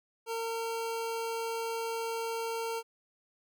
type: tone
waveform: 25% pulse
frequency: 456.5 Hz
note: A#4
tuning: 36 cents flat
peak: -29 dBFS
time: 0.26-2.83 s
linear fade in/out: 50 ms
effects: none